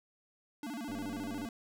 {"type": "tone with vibrato", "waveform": "square", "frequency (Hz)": 259.3, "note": "C4", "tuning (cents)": -15, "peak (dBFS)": -39, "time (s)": [0.63, 1.49], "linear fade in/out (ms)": 2, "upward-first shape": "square", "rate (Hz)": 14, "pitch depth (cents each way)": 220}
{"type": "click train", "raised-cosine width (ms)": 2, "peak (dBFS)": -35, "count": 56, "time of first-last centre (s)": [0.89, 1.46], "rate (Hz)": 96.5}
{"effects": []}